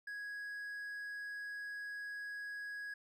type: tone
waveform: triangle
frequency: 1661.2 Hz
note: G#6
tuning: in tune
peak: -40 dBFS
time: 0.07-2.94 s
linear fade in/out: 5 ms
effects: none

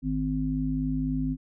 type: harmonic tone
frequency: 51.91 Hz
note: G#1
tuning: in tune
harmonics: 1 / 3 / 5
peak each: -32 / -31 / -27 dBFS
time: 0.02-1.37 s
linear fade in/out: 50 ms
effects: none

